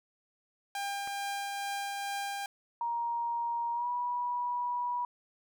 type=tone with tremolo; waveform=sawtooth; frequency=800 Hz; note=G5; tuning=35 cents sharp; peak=-29 dBFS; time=0.75-2.46 s; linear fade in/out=2 ms; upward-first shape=triangle; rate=2.3 Hz; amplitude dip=25%
type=click; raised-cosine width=0.5 ms; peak=-31 dBFS; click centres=1.075 s
type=tone with pitch glide; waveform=sine; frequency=940 to 973.1 Hz; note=A#5 to B5; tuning=+14 to -26 cents; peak=-30 dBFS; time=2.81-5.05 s; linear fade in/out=2 ms; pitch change=+60 cents; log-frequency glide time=3.73-3.88 s
effects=none